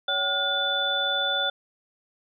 sine tone cluster, 563 / 764 / 1435 / 3497 Hz, C#5 / G5 / F6 / A7, +27 / -45 / +47 / -11 cents, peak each -32 / -32 / -28 / -25 dBFS, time 0.08-1.5 s, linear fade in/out 5 ms, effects none

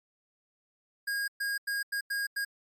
square tone bursts at uneven times, 1630 Hz, G#6, 33 cents flat, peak -30 dBFS, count 6, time 1.07-1.28 / 1.4-1.58 / 1.67-1.83 / 1.92-2.01 / 2.1-2.27 / 2.36-2.45 s, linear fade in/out 10 ms, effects MP3 96 kbps

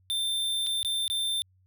square tone with dropouts, 3576 Hz, A7, 27 cents sharp, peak -27 dBFS, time 0.1-1.42 s, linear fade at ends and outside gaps 0 ms, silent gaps 0.665-0.669 / 0.83-0.848 / 1.079-1.1 s, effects added 93 Hz sine -61 dBFS peak until 1.66 s

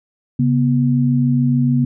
sine tone pair together, 136.8 / 243.7 Hz, C#3 / B3, -23 / -23 cents, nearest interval minor seventh, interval 1000 cents, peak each -15 dBFS, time 0.39-1.85 s, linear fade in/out 5 ms, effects none

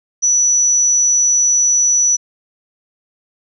sine tone, 5920 Hz, F#8, in tune, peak -10 dBFS, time 0.22-2.17 s, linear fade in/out 20 ms, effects none

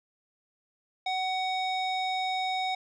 square tone with low-pass filter, 750 Hz, F#5, 23 cents sharp, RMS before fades -30 dBFS, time 1.06-2.75 s, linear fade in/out 5 ms, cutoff 4000 Hz, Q 2.3, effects none

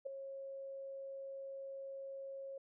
sine tone with ADSR envelope, 544 Hz, C#5, 33 cents flat, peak -36 dBFS, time 0.05-2.58 s, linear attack 16 ms, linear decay 5 ms, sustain -8 dB, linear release 4 ms, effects none

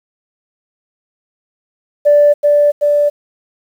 sine tone with echo, 585 Hz, D5, 7 cents flat, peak -4 dBFS, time 2.05-2.34 s, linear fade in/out 20 ms, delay 380 ms, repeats 2, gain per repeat -2 dB, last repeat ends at 3.1 s, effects tanh soft clip ceiling -1 dBFS + 7-bit

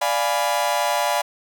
40% pulse chord, D diminished seventh, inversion none, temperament equal, 587.3 / 698.5 / 830.6 / 987.8 Hz, D5 / F5 / Ab5 / Cb6, 0 / 0 / 0 / 0 cents, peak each -24 dBFS, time 0.01-1.22 s, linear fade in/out 10 ms, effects none

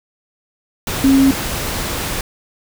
sine tone in noise, 270.1 Hz, C#4, 45 cents flat, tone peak -8 dBFS, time 1.04-1.31 s, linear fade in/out 2 ms, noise pink, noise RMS -22 dBFS, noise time 0.87-2.21 s, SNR +11 dB, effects none

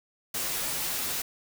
white noise with comb filter, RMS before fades -31 dBFS, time 0.34-1.22 s, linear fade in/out 5 ms, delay 10 ms, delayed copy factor -0.5, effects none

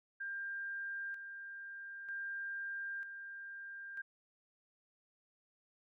sine tone with tremolo, 1595 Hz, G6, 30 cents sharp, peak -39 dBFS, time 0.2-4.02 s, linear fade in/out 10 ms, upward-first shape square, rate 0.53 Hz, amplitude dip 50%, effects none

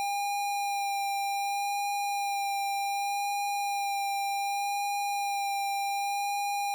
square tone with vibrato, 803 Hz, G5, 41 cents sharp, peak -29 dBFS, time 0-6.74 s, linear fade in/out 0 ms, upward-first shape sine, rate 0.66 Hz, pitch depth 14 cents each way, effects none

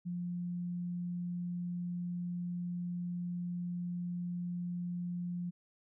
sine tone, 175.9 Hz, F3, 13 cents sharp, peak -35 dBFS, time 0.05-5.51 s, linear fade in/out 20 ms, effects none

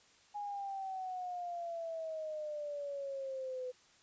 sine exponential sweep, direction down, 830.6 to 501 Hz, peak -38 dBFS, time 0.34-3.72 s, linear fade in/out 20 ms, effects white hiss -65 dBFS RMS until 4.02 s + resampled to 16000 Hz

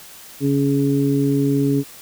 harmonic tone, 139.7 Hz, C#3, 14 cents sharp, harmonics 1 / 2 / 3, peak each -20 / -17 / -23 dBFS, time 0.4-1.84 s, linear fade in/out 50 ms, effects white hiss -41 dBFS RMS until 2.01 s

